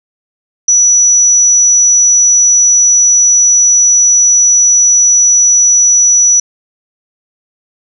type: tone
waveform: sine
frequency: 5900 Hz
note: F#8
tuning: 6 cents flat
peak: -4 dBFS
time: 0.68-6.4 s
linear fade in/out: 5 ms
effects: none